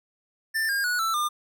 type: tone with pitch steps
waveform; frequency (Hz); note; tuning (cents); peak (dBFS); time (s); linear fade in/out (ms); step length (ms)
square; 1782 / 1615.3 / 1464.3 / 1327.3 / 1203.2; A6 / G#6 / F#6 / E6 / D6; +22 / -49 / -18 / +12 / +42; -24; 0.54-1.29; 20; 150
effects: none